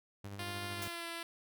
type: tone with tremolo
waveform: sawtooth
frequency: 100.1 Hz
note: G2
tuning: 37 cents sharp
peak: -38 dBFS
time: 0.24-0.88 s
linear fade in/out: 5 ms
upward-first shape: sine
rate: 13 Hz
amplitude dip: 40%
type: tone with pitch glide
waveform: 5% pulse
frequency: 350 to 336.3 Hz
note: F4 to E4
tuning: +4 to +35 cents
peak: -29 dBFS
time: 0.39-1.23 s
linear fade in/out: 2 ms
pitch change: -69 cents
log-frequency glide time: 0.69-1.08 s
type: noise with exponential decay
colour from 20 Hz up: white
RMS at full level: -40 dBFS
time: 0.82-1.01 s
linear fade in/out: 2 ms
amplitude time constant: 40 ms
effects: none